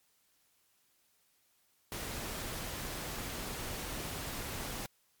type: noise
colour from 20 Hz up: pink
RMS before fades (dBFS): -40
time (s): 1.92-4.86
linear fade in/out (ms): 0
effects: white hiss -72 dBFS RMS until 5.2 s + MP3 96 kbps